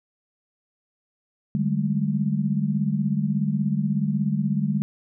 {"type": "tone cluster", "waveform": "sine", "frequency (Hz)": [149.6, 194.6, 211.1], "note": ["D3", "G3", "G#3"], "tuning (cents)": [32, -12, 29], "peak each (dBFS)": -25, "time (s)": [1.55, 4.82], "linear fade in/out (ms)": 0, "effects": []}